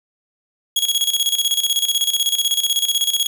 sawtooth tone with tremolo, 3322 Hz, G#7, in tune, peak -11 dBFS, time 0.76-3.27 s, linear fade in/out 5 ms, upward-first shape square, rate 16 Hz, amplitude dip 70%, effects none

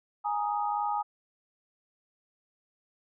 sine chord, Ab suspended second, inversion none, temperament just, 830.6 / 934.4 / 1245.9 Hz, Ab5 / Bb5 / Eb6, 0 / +4 / +2 cents, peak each -29 / -34 / -34 dBFS, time 0.24-1.03 s, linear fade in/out 20 ms, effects none

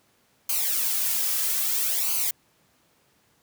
blue noise with flanger, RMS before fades -25 dBFS, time 0.49-2.31 s, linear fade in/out 5 ms, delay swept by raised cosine 0.55 to 2.85 ms, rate 0.61 Hz, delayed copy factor -0.75, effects pink hiss -64 dBFS RMS until 3.42 s + high-pass 100 Hz 12 dB/octave

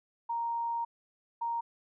sine tone bursts at uneven times, 932.3 Hz, A#5, in tune, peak -30 dBFS, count 2, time 0.29-0.85 / 1.41-1.61 s, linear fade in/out 10 ms, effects none

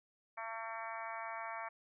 harmonic tone, 225.8 Hz, A3, 45 cents sharp, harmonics 3 / 4 / 5 / 6 / 7 / 8 / 9 / 10, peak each -47 / -46 / -47 / -50 / -53 / -51 / -55 / -50 dBFS, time 0.37-1.69 s, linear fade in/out 10 ms, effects none

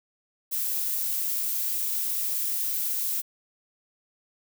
violet noise, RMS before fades -28 dBFS, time 0.51-3.22 s, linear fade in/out 20 ms, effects none

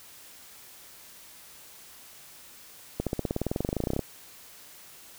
accelerating click train, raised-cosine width 2 ms, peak -14 dBFS, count 23, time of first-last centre 3-3.993 s, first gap 67 ms, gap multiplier 0.96, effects white hiss -50 dBFS RMS until 5.18 s

